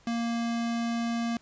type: tone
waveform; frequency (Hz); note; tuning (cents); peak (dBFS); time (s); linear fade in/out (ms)
square; 233.1; A#3; 0; -28; 0.07-1.37; 2
effects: pink hiss -60 dBFS RMS until 1.41 s + resampled to 16000 Hz